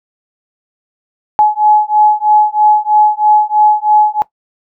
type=beating tone pair; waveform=sine; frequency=846 / 849.1 Hz; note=G#5 / G#5; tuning=+32 / +38 cents; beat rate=3.1 Hz; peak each=-10 dBFS; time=1.39-4.22 s; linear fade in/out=0 ms; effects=noise-tail reverb RT60 0.1 s tail -18 dB re dry